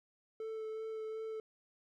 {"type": "tone with vibrato", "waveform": "triangle", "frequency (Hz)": 440, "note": "A4", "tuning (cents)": 0, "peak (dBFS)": -37, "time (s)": [0.4, 1.4], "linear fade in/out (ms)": 2, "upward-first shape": "sine", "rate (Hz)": 2.7, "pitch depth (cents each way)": 12, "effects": []}